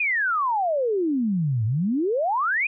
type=exponential two-way sweep; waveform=sine; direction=down then up; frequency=2530 to 104.3 to 2530 Hz; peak=-20 dBFS; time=0-2.67 s; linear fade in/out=5 ms; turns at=1.65 s; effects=none